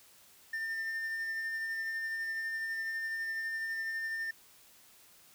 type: tone with tremolo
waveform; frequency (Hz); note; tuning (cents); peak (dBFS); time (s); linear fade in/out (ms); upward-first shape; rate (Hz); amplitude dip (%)
triangle; 1801; A6; +40; -31; 0.53-4.31; 5; sine; 12; 25
effects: white hiss -60 dBFS RMS until 5.34 s